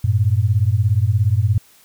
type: beating tone pair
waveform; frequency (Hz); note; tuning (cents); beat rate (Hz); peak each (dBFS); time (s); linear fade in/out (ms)
sine; 95.9 / 112.9; G2 / A2; -37 / +45; 17; -16; 0.04-1.58; 5
effects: white hiss -51 dBFS RMS until 1.84 s